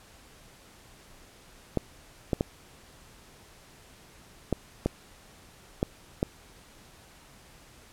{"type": "clicks", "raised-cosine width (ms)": 2, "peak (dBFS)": -11, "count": 7, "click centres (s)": [1.773, 2.332, 2.409, 4.527, 4.86, 5.829, 6.229], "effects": ["pink hiss -54 dBFS RMS until 7.92 s", "low-pass 12000 Hz 12 dB/octave"]}